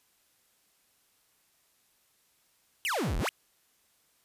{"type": "exponential two-way sweep", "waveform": "45% pulse", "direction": "down then up", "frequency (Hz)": [3120, 33.41, 3120], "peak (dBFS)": -28, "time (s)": [2.85, 3.29], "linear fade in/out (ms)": 0, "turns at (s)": 3.18, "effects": ["white hiss -69 dBFS RMS until 4.24 s", "resampled to 32000 Hz"]}